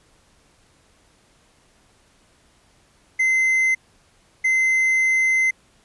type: tone bursts at uneven times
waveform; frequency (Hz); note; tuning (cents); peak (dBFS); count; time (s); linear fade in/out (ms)
triangle; 2064; C7; -24; -14; 2; 3.19-3.75 / 4.44-5.51; 10
effects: pink hiss -58 dBFS RMS until 5.84 s + resampled to 24000 Hz